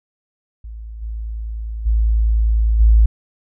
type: tone with level steps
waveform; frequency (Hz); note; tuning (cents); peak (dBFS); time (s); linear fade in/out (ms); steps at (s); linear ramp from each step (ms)
sine; 55; A1; 0; -29 / -23 / -12 / -7; 0.64-3.06; 5; 1.01 / 1.85 / 2.79; 20
effects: none